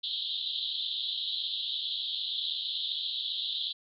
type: band-pass noise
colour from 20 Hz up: pink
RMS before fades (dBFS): -34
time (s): 0.03-3.73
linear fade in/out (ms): 10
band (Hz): 3200 to 4100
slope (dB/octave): 96
effects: none